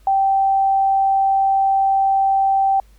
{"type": "tone", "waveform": "sine", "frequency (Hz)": 779, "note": "G5", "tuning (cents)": -11, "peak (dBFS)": -13, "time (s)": [0.07, 2.8], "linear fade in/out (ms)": 2, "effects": ["added 50 Hz sine -46 dBFS peak until 2.98 s", "pink hiss -58 dBFS RMS until 2.98 s"]}